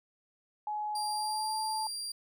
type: tone with pitch glide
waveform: sine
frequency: 844 to 870.7 Hz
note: G#5 to A5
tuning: +28 to -18 cents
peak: -32 dBFS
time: 0.67-1.87 s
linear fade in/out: 2 ms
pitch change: +54 cents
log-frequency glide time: 1.1-1.57 s
type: tone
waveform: 30% pulse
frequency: 4755 Hz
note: D8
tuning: 21 cents sharp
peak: -33 dBFS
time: 0.95-2.12 s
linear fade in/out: 5 ms
effects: none